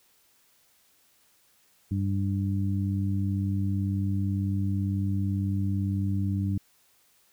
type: harmonic tone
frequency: 98 Hz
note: G2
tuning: in tune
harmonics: 1 / 2 / 3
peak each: -26 / -30 / -35 dBFS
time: 1.91-6.58 s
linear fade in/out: 5 ms
effects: white hiss -64 dBFS RMS until 7.32 s